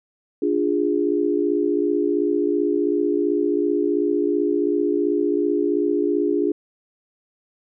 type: chord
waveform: sine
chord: D diminished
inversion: none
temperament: equal with one note detuned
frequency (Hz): 293.7 / 349.2 / 412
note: D4 / F4 / Ab4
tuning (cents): 0 / 0 / -14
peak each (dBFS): -22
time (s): 0.42-6.52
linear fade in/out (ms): 5
effects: none